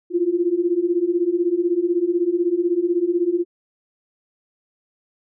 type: beating tone pair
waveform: sine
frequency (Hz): 338.2 / 354.2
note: E4 / F4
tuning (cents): +44 / +24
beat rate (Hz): 16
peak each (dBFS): -21 / -19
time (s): 0.1-3.45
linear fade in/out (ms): 50
effects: none